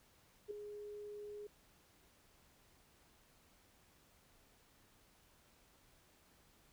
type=tone with ADSR envelope; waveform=sine; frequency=415.3 Hz; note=G#4; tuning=in tune; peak=-38 dBFS; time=0.48-1.47 s; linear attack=29 ms; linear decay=4 ms; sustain=-8 dB; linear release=4 ms; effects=pink hiss -69 dBFS RMS until 6.72 s